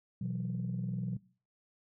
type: chord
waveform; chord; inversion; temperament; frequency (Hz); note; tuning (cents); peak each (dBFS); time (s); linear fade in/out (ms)
sine; B suspended fourth; none; just; 123.47 / 164.63 / 185.21; B2 / E3 / F#3; 0 / -2 / +2; -36 / -39 / -35; 0.21-1.17; 5
effects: noise-tail reverb RT60 0.4 s tail -20 dB re dry + tanh soft clip ceiling -27 dBFS